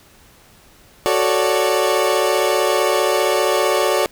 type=chord; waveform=30% pulse; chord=D major seventh; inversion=first; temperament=equal with one note detuned; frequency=370 / 440 / 554.4 / 589.7 Hz; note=F#4 / A4 / C#5 / D5; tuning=0 / 0 / 0 / +7 cents; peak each=-18 dBFS; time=1.06-4.06 s; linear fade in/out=0 ms; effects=pink hiss -49 dBFS RMS until 4.11 s